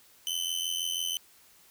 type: tone with amplitude modulation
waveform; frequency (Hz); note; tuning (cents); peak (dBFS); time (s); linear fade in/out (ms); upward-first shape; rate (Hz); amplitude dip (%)
sawtooth; 3043; F#7; +48; -23; 0.27-1.17; 0; sine; 86.1; 80
effects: white hiss -59 dBFS RMS until 1.7 s